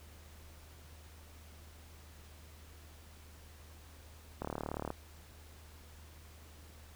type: click train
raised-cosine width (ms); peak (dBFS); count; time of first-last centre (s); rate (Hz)
1; -23; 19; 4.42-4.904; 37.2
effects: added 77 Hz sine -54 dBFS peak until 6.95 s + pink hiss -59 dBFS RMS until 6.95 s